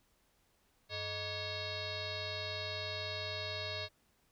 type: tone with frequency modulation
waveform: sine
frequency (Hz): 2200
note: C#7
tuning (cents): -14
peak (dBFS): -37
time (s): 0.89-3.89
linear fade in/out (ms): 50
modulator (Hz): 526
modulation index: 4.6
effects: pink hiss -73 dBFS RMS until 4.31 s